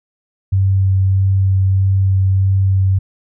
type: tone with vibrato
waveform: sine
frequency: 96 Hz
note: G2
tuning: 36 cents flat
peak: -10 dBFS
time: 0.52-2.99 s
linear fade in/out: 10 ms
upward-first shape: sine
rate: 1.6 Hz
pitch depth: 10 cents each way
effects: none